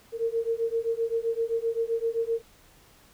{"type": "beating tone pair", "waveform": "sine", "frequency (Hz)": [454.6, 462.3], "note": ["A#4", "A#4"], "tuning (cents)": [-43, -14], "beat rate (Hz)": 7.7, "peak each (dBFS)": -28, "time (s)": [0.12, 2.42], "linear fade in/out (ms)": 50, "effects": ["pink hiss -57 dBFS RMS until 3.13 s"]}